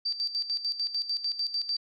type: tone with tremolo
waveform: sine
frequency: 4662 Hz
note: D8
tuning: 14 cents flat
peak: -26 dBFS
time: 0.05-1.77 s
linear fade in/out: 10 ms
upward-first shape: square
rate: 6.7 Hz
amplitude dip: 70%
effects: none